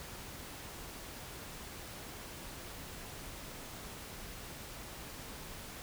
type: silence
effects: pink hiss -47 dBFS RMS until 5.82 s